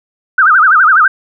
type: tone with vibrato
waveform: sine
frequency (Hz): 1385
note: F6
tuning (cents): -15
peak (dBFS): -4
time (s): 0.38-1.08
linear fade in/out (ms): 5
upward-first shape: sine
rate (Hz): 12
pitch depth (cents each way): 230
effects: none